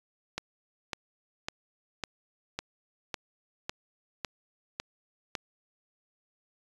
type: click train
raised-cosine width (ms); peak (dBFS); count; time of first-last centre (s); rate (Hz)
0.2; -15; 10; 0.38-5.352; 1.81
effects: resampled to 24000 Hz